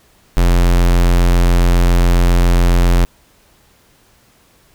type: tone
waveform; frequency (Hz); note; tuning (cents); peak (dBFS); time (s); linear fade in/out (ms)
square; 43.65; F1; 0; -9; 0.37-3.05; 0
effects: pink hiss -52 dBFS RMS until 4.74 s

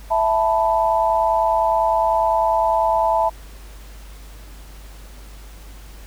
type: chord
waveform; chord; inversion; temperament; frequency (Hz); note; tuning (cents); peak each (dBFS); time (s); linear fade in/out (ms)
sine; E suspended fourth; none; just; 659.3 / 879 / 988.9; E5 / A5 / B5; 0 / -2 / +2; -19 / -18 / -22; 0.1-3.3; 20
effects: added 50 Hz sine -37 dBFS peak until 6.06 s + pink hiss -46 dBFS RMS until 6.06 s

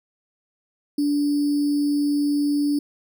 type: tone with sample-and-hold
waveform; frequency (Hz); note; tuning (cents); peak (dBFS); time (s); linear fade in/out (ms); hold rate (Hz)
sine; 290.1; D4; -21; -18; 0.98-2.79; 5; 4900
effects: none

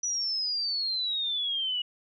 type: exponential sweep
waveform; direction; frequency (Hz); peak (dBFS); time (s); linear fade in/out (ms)
sine; down; 5920 to 2900; -27; 0.03-1.82; 5
effects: none

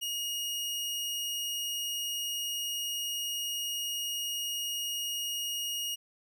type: tone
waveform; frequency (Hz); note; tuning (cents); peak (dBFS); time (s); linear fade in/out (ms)
sawtooth; 2870; F7; +47; -29; 0.01-5.96; 20
effects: none

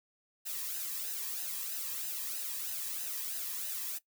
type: noise with flanger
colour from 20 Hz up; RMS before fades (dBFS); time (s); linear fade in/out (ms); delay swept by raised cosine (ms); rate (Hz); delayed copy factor
blue; -38; 0.45-3.99; 20; 0.88 to 1.42; 3.1; -0.65
effects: noise-tail reverb RT60 0.1 s tail -18 dB re dry

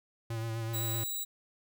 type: tone with vibrato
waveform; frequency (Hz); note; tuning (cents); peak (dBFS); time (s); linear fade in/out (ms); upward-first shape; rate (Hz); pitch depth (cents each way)
square; 113.5; A#2; -46; -34; 0.3-1.04; 5; sine; 7.9; 30
type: tone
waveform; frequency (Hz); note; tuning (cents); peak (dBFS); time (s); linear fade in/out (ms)
5% pulse; 3895; B7; -25; -26; 0.73-1.25; 20
effects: none

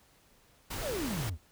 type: noise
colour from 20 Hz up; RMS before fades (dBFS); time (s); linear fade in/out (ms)
pink; -38; 0.7-1.3; 10
type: exponential sweep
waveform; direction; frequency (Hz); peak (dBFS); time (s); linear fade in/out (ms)
triangle; down; 740 to 70.4; -31; 0.81-1.38; 50
effects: pink hiss -64 dBFS RMS until 1.51 s

